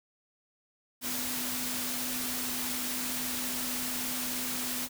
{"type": "tone in noise", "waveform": "sine", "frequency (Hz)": 250, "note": "B3", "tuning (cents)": 21, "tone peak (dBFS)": -40, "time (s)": [1.01, 4.89], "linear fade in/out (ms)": 50, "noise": "white", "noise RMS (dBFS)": -34, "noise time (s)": [1.01, 4.89], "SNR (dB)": -9, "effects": []}